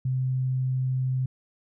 sine tone, 129.5 Hz, C3, 17 cents flat, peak -23 dBFS, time 0.05-1.26 s, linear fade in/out 5 ms, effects none

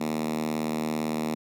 5% pulse tone with high-pass filter, 77.78 Hz, D#2, in tune, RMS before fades -29 dBFS, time 0-1.35 s, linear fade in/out 10 ms, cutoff 210 Hz, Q 4.2, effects none

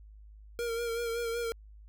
square tone with vibrato, 466.2 Hz, A#4, in tune, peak -32 dBFS, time 0.59-1.52 s, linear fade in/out 0 ms, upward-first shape sine, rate 5.3 Hz, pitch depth 35 cents each way, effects added 52 Hz sine -49 dBFS peak until 1.88 s

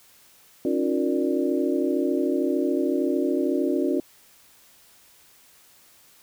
sine tone cluster, 275.4 / 308.8 / 357.3 / 465.3 / 588 Hz, C#4 / D#4 / F4 / A#4 / D5, -11 / -13 / +40 / -3 / +2 cents, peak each -25 / -28 / -25 / -31 / -31 dBFS, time 0.65-4 s, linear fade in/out 2 ms, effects white hiss -55 dBFS RMS until 6.22 s

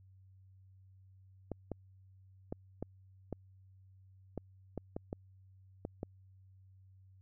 clicks, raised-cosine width 2 ms, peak -25 dBFS, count 11, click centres 1.517 / 1.717 / 2.525 / 2.826 / 3.327 / 4.377 / 4.777 / 4.965 / 5.129 / 5.851 / 6.031 s, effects added 95 Hz sine -58 dBFS peak until 7.21 s

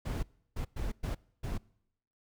brown noise bursts at uneven times, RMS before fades -34 dBFS, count 5, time 0.05-0.23 / 0.56-0.65 / 0.76-0.92 / 1.03-1.15 / 1.43-1.58 s, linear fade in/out 10 ms, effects noise-tail reverb RT60 0.8 s tail -25 dB re dry

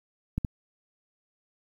clicks, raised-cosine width 5 ms, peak -15 dBFS, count 2, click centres 0.38 / 0.448 s, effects 9-bit

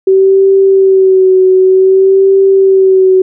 sine tone with vibrato, 381.1 Hz, G4, 49 cents flat, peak -3 dBFS, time 0.07-3.22 s, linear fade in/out 5 ms, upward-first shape sine, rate 0.54 Hz, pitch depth 33 cents each way, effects none

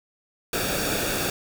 pink noise with comb filter, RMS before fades -26 dBFS, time 0.53-1.3 s, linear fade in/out 2 ms, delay 0.98 ms, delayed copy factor -0.65, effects none

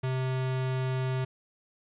square tone, 130 Hz, C3, 11 cents flat, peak -28 dBFS, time 0.03-1.25 s, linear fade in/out 10 ms, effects resampled to 8000 Hz + 10-bit

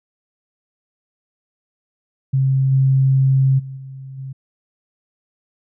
sine tone with level steps, 133.8 Hz, C3, 39 cents sharp, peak -13 / -11 / -28 / -31 / -27 dBFS, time 2.33-4.33 s, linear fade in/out 10 ms, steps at 2.71 / 3.58 / 3.76 / 4.17 s, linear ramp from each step 20 ms, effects none

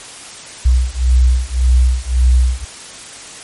sine beating tone pair, 61.74 / 63.54 Hz, B1 / B1, 0 / +50 cents, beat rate 1.8 Hz, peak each -12 dBFS, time 0.65-2.65 s, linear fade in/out 10 ms, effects white hiss -33 dBFS RMS until 3.43 s + MP3 48 kbps

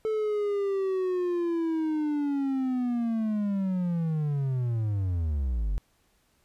triangle linear sweep, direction down, 439.2 to 44 Hz, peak -23 dBFS, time 0.05-5.78 s, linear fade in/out 0 ms, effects pink hiss -68 dBFS RMS until 6.44 s + resampled to 32000 Hz

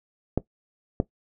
clicks, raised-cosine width 2 ms, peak -8 dBFS, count 2, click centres 0.376 / 1.001 s, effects noise-tail reverb RT60 0.1 s tail -17 dB re dry

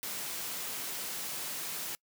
white high-pass noise, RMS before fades -38 dBFS, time 0.03-1.95 s, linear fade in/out 0 ms, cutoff 120 Hz, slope 48 dB/octave, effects noise-tail reverb RT60 0.1 s tail -26 dB re dry

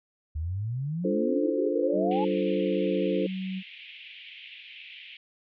sine exponential sweep, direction up, 73.42 to 880 Hz, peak -28 dBFS, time 0.35-2.25 s, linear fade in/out 10 ms
sine chord, D minor seventh, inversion none, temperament equal, 293.7 / 349.2 / 440 / 523.3 Hz, D4 / F4 / A4 / C5, 0 / 0 / 0 / 0 cents, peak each -30 dBFS, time 1.04-3.27 s, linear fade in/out 10 ms
sine tone with pitch glide, 190.3 to 188.44 Hz, F#3 to F#3, +49 to +32 cents, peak -30 dBFS, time 1.92-3.63 s, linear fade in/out 50 ms, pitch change -17 cents, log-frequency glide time 2.76-2.92 s
white band-pass noise, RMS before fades -46 dBFS, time 2.11-5.17 s, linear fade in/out 2 ms, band 2200 to 3200 Hz, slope 48 dB/octave
effects none

